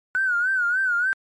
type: tone with vibrato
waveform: triangle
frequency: 1480 Hz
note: F#6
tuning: in tune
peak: -15 dBFS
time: 0.15-1.13 s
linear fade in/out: 0 ms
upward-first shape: sine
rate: 3.4 Hz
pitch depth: 100 cents each way
effects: tanh soft clip ceiling -17 dBFS + MP3 48 kbps